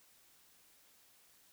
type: silence
effects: white hiss -66 dBFS RMS until 1.52 s